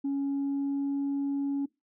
sine tone with pitch glide, 278 to 279.6 Hz, C#4 to C#4, +5 to +15 cents, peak -25 dBFS, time 0.04-1.66 s, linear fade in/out 10 ms, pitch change +10 cents, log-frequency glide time 0.19-1.01 s, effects noise-tail reverb RT60 0.2 s tail -21 dB re dry + tanh soft clip ceiling -25 dBFS

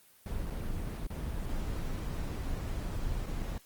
brown noise with dropouts, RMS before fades -35 dBFS, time 0.26-3.58 s, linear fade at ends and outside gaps 2 ms, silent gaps 0.5-0.504 / 1.068-1.102 / 3.26-3.267 s, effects white hiss -61 dBFS RMS until 3.65 s + Opus 24 kbps

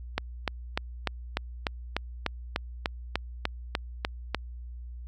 click train, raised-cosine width 0.3 ms, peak -10 dBFS, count 15, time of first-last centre 0.18-4.347 s, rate 3.36 Hz, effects added 60 Hz sine -38 dBFS peak until 5.07 s

